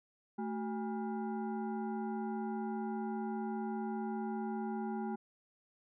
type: tone with frequency modulation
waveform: sine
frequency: 220 Hz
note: A3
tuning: in tune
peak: -35 dBFS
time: 0.38-5.16 s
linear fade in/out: 10 ms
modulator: 595 Hz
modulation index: 0.99
effects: none